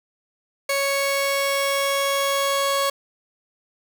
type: tone pair together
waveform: sawtooth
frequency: 554.4 / 1108.7 Hz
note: C#5 / C#6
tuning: 0 / 0 cents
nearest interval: octave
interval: 1200 cents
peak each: -18 dBFS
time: 0.69-2.9 s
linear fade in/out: 5 ms
effects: none